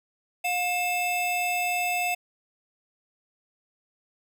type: tone pair together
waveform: square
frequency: 715 / 2636 Hz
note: F5 / E7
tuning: +41 / -1 cents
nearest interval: octave + major seventh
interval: 2258 cents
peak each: -28 dBFS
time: 0.44-2.15 s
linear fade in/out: 10 ms
effects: none